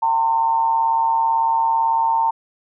sine tone with amplitude modulation, 909 Hz, A#5, 44 cents flat, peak -12 dBFS, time 0.02-2.31 s, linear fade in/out 10 ms, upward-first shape sine, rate 138 Hz, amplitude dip 60%, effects none

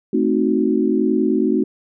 sine chord, A diminished seventh, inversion none, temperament equal, 220 / 261.6 / 311.1 / 370 Hz, A3 / C4 / Eb4 / Gb4, 0 / 0 / 0 / 0 cents, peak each -20 dBFS, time 0.13-1.64 s, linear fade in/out 5 ms, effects none

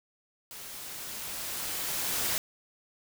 white noise with level ramp, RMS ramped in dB -44 to -29 dBFS, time 0.51-2.38 s, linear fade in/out 0 ms, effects none

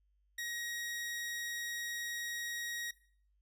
sawtooth tone, 1891 Hz, A#6, 24 cents sharp, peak -35 dBFS, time 0.38-2.91 s, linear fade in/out 5 ms, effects noise-tail reverb RT60 0.5 s tail -18 dB re dry + added 50 Hz sine -70 dBFS peak until 3.41 s

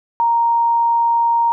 sine tone, 932.3 Hz, A#5, in tune, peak -12 dBFS, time 0.2-1.52 s, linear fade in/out 0 ms, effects none

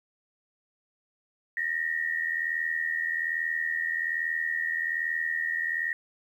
sine tone pair together, 1820.8 / 1902 Hz, A#6 / A#6, -41 / +34 cents, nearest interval minor second, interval 75 cents, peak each -30 / -29 dBFS, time 1.57-5.93 s, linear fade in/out 2 ms, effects 10-bit

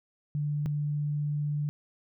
sine tone pair in turn, 147.4 / 147.4 Hz, D3 / D3, +7 / +7 cents, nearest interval unison, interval 0 cents, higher neither, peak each -27 dBFS, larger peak neither, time 0.35-0.66 / 0.66-1.69 s, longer second, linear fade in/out 0 ms, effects none

